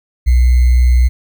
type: tone with sample-and-hold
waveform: sine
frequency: 61.74 Hz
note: B1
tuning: in tune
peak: -6 dBFS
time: 0.26-1.09 s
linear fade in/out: 20 ms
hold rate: 2100 Hz
effects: none